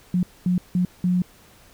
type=tone bursts at uneven times; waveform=sine; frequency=180 Hz; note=F#3; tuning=47 cents flat; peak=-17 dBFS; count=4; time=0.14-0.23 / 0.46-0.58 / 0.75-0.85 / 1.04-1.22 s; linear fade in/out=2 ms; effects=pink hiss -52 dBFS RMS until 1.73 s